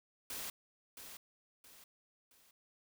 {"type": "noise with echo", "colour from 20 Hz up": "white", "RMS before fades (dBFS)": -43, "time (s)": [0.3, 0.5], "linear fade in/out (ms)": 2, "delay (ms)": 670, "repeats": 3, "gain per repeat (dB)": -8, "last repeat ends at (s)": 2.51, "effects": []}